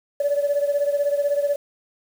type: beating tone pair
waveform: sine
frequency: 570 / 586 Hz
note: C#5 / D5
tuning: +48 / -4 cents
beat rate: 16 Hz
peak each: -19 / -23 dBFS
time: 0.2-1.56 s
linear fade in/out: 5 ms
effects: tanh soft clip ceiling -13 dBFS + 7-bit